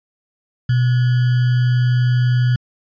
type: tone with sample-and-hold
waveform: sine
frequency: 124 Hz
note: B2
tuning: 7 cents sharp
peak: -12 dBFS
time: 0.69-2.56 s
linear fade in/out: 5 ms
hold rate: 1575 Hz
effects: resampled to 11025 Hz